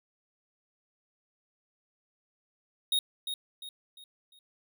square tone with echo, 3739 Hz, A#7, 4 cents sharp, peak -25 dBFS, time 2.92-2.99 s, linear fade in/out 2 ms, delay 350 ms, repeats 4, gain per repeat -8 dB, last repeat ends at 4.39 s, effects none

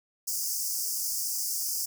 pink high-pass noise, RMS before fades -31 dBFS, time 0.27-1.86 s, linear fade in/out 10 ms, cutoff 4900 Hz, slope 96 dB/octave, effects none

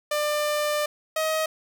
sawtooth tone pair in turn, 596 / 631.4 Hz, D5 / D#5, +25 / +25 cents, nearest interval minor second, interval 100 cents, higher second, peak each -19 dBFS, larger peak neither, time 0.11-0.86 / 1.16-1.46 s, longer first, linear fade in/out 5 ms, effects none

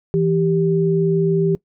sine tone pair together, 164.81 / 392 Hz, E3 / G4, 0 / 0 cents, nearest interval octave + minor third, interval 1500 cents, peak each -17 dBFS, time 0.14-1.55 s, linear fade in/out 0 ms, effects noise-tail reverb RT60 0.1 s tail -21 dB re dry

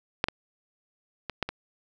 clicks, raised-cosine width 0.3 ms, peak -6 / -12 / -16 / -10 / -16 dBFS, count 5, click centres 0.241 / 0.285 / 1.297 / 1.427 / 1.49 s, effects none

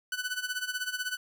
sawtooth tone with tremolo, 1495 Hz, F#6, 17 cents sharp, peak -25 dBFS, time 0.12-1.17 s, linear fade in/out 2 ms, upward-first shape sine, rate 16 Hz, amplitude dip 80%, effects none

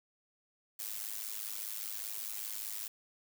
blue noise with amplitude modulation, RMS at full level -37 dBFS, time 0.79-2.88 s, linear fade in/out 5 ms, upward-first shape sine, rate 105 Hz, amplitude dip 85%, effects none

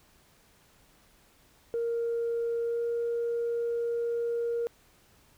sine tone with pitch glide, 466.2 to 469.2 Hz, A#4 to A#4, 0 to +11 cents, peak -26 dBFS, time 1.74-4.67 s, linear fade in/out 0 ms, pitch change +11 cents, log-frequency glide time 2.63-2.8 s, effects tanh soft clip ceiling -24 dBFS + pink hiss -62 dBFS RMS until 5.37 s

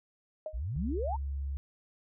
sine tone with exponential decay, 622 Hz, D#5, 1 cent flat, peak -31 dBFS, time 0.46-0.6 s, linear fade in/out 2 ms, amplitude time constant 29 ms
sine exponential sweep, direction up, 49.31 to 981 Hz, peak -32 dBFS, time 0.53-1.17 s, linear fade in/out 20 ms
sine tone, 69.3 Hz, C#2, in tune, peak -32 dBFS, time 0.76-1.57 s, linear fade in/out 0 ms
effects none

